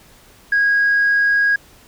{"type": "tone", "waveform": "sine", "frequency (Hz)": 1644, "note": "G#6", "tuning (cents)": -18, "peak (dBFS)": -11, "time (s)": [0.52, 1.56], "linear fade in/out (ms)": 5, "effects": ["tanh soft clip ceiling -9 dBFS", "pink hiss -48 dBFS RMS until 1.87 s"]}